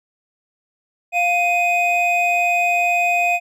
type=tone pair together; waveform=triangle; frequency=701.3 / 2499 Hz; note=F5 / D#7; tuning=+7 / +7 cents; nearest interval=octave + minor seventh; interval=2200 cents; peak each=-16 dBFS; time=1.12-3.4 s; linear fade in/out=50 ms; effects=none